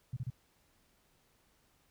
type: tone bursts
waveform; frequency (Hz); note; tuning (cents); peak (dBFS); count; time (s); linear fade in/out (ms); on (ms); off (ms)
sine; 125.3; B2; +25; -34; 3; 0.13-0.302; 5; 36; 32
effects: pink hiss -71 dBFS RMS until 1.9 s